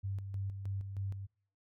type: tone with tremolo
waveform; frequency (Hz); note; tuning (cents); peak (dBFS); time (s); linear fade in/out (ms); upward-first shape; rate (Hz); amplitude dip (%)
sine; 98; G2; 0; -34; 0.03-1.27; 20; square; 3.2; 50
effects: noise-tail reverb RT60 0.5 s tail -26 dB re dry